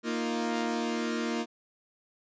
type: chord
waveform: sawtooth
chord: Bb suspended fourth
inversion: none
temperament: equal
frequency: 233.1 / 311.1 / 349.2 Hz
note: Bb3 / Eb4 / F4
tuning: 0 / 0 / 0 cents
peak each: -27 / -32 / -31 dBFS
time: 0.03-1.46 s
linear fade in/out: 50 ms
effects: resampled to 16000 Hz